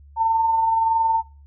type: tone with amplitude modulation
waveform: sine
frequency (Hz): 901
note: A5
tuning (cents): +41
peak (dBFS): -14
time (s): 0.16-1.23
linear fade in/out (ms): 50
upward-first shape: sine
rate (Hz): 21.4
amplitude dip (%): 30
effects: noise-tail reverb RT60 0.3 s tail -17 dB re dry + added 71 Hz sine -44 dBFS peak until 1.46 s